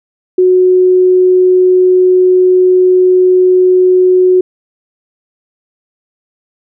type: tone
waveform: sine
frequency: 367.3 Hz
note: F#4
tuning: 13 cents flat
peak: -4 dBFS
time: 0.38-4.41 s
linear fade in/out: 5 ms
effects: none